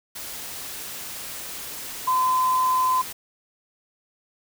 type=tone in noise; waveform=sine; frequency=1023 Hz; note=C6; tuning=39 cents flat; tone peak=-18 dBFS; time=2.07-3.02 s; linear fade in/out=10 ms; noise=white; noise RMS=-35 dBFS; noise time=0.15-3.13 s; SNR=+14 dB; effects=none